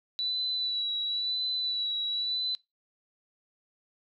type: tone with vibrato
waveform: sine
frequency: 3951 Hz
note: B7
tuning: in tune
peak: -28 dBFS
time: 0.19-2.55 s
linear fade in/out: 0 ms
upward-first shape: sine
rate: 0.97 Hz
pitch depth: 29 cents each way
effects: noise-tail reverb RT60 0.2 s tail -21 dB re dry